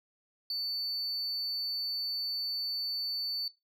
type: tone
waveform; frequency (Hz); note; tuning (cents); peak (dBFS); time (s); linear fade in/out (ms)
sine; 4500; C#8; +25; -29; 0.5-3.48; 2
effects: noise-tail reverb RT60 0.2 s tail -20 dB re dry + tanh soft clip ceiling -30 dBFS